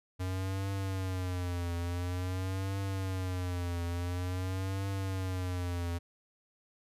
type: tone with vibrato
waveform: square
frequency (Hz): 91.7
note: F#2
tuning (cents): -15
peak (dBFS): -33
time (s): 0.19-5.99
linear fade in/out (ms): 20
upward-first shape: triangle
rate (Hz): 0.48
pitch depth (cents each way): 120
effects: resampled to 32000 Hz